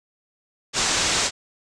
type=low-pass noise; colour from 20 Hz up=white; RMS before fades=-22 dBFS; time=0.73-1.31 s; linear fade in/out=50 ms; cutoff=7900 Hz; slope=48 dB/octave; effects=none